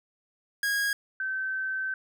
45% pulse / sine tone pair in turn, 1641 / 1541.2 Hz, G#6 / G6, -21 / -30 cents, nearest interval minor second, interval 109 cents, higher first, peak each -25 / -28 dBFS, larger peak first, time 0.63-0.93 / 1.2-1.94 s, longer second, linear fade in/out 2 ms, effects none

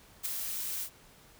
blue noise with ADSR envelope, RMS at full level -31 dBFS, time 0.23-0.9 s, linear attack 26 ms, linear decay 8 ms, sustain -5 dB, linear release 74 ms, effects pink hiss -58 dBFS RMS until 1.39 s

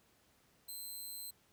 5% pulse tone, 4100 Hz, C8, 36 cents flat, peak -37 dBFS, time 0.68-1.31 s, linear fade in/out 10 ms, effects pink hiss -70 dBFS RMS until 1.52 s + high-pass 60 Hz 12 dB/octave

